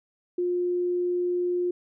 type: tone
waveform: sine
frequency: 355.3 Hz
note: F4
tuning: 30 cents sharp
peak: -23 dBFS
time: 0.38-1.71 s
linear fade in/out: 5 ms
effects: none